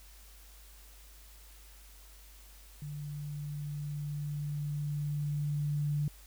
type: tone with level ramp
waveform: sine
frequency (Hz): 146.83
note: D3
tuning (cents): 0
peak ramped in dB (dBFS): -38 to -28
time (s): 2.82-6.08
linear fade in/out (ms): 2
effects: added 50 Hz sine -53 dBFS peak until 6.26 s + white hiss -58 dBFS RMS until 6.26 s